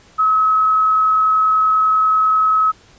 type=tone with frequency modulation; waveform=sine; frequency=1283 Hz; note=E6; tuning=47 cents flat; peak=-11 dBFS; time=0.18-2.72 s; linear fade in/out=20 ms; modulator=30.3 Hz; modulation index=0.27; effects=pink hiss -48 dBFS RMS until 2.98 s + resampled to 16000 Hz